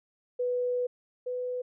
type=tone pair in turn; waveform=sine; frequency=493.9 / 498.2 Hz; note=B4 / B4; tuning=0 / +15 cents; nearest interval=unison; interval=15 cents; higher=second; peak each=-26 / -30 dBFS; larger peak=first; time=0.39-0.87 / 1.26-1.62 s; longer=first; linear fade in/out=10 ms; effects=none